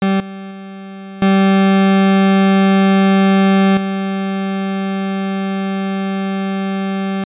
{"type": "tone with level steps", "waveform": "40% pulse", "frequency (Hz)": 193.9, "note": "G3", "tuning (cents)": -19, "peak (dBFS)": [-11, -26, -28, -8, -16], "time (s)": [0.02, 7.24], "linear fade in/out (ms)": 2, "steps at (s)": [0.2, 0.51, 1.22, 3.77], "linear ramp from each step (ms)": 2, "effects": ["resampled to 8000 Hz"]}